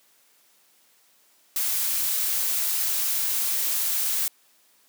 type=noise; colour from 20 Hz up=blue; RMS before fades=-25 dBFS; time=1.56-4.28 s; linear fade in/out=2 ms; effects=white hiss -61 dBFS RMS until 4.88 s + high-pass 200 Hz 12 dB/octave